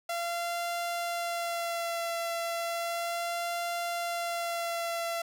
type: tone with vibrato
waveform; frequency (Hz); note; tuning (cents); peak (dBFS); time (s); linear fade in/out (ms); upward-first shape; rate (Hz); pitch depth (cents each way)
sawtooth; 683; F5; -39; -27; 0.09-5.22; 5; sine; 0.34; 18
effects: none